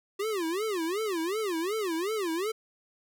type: tone with vibrato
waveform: square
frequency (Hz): 377.7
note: F#4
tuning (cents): +36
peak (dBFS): -29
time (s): 0.19-2.52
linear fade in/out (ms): 10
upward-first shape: sine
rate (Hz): 2.7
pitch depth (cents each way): 280
effects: none